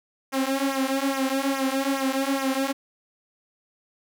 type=tone with flanger; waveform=sawtooth; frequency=270 Hz; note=C#4; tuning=45 cents flat; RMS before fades=-25 dBFS; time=0.32-2.73 s; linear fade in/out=20 ms; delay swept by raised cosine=0.23 to 4.73 ms; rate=2.4 Hz; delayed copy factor=-0.9; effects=none